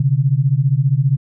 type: beating tone pair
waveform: sine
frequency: 129 / 144 Hz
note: C3 / D3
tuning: -24 / -34 cents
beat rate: 15 Hz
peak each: -15 dBFS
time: 0-1.17 s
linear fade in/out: 5 ms
effects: none